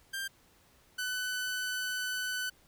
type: tone pair in turn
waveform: sawtooth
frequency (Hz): 1585 / 1501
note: G6 / F#6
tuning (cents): +19 / +24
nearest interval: minor second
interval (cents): 95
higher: first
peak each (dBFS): -31 / -29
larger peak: second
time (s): 0.13-0.28 / 0.98-2.5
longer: second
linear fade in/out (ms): 10
effects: pink hiss -64 dBFS RMS until 2.67 s